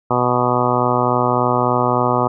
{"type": "harmonic tone", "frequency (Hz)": 123.47, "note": "B2", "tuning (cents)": 0, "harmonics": [1, 2, 3, 4, 5, 6, 7, 8, 9, 10], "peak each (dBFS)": [-23, -23, -23, -23, -23, -23, -23, -23, -23, -23], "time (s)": [0.1, 2.28], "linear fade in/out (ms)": 10, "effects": []}